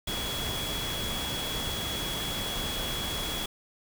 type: tone in noise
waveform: sine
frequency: 3352 Hz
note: G#7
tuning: 15 cents sharp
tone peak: -34 dBFS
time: 0.07-3.46 s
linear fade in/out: 5 ms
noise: pink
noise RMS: -34 dBFS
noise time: 0.07-3.46 s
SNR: -3 dB
effects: none